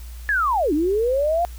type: linear two-way sweep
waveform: sine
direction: down then up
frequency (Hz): 1748 to 283.3 to 712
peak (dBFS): -17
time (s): 0.29-1.45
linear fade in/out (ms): 0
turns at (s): 0.73
effects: added 59 Hz sine -33 dBFS peak until 1.58 s + white hiss -48 dBFS RMS until 1.58 s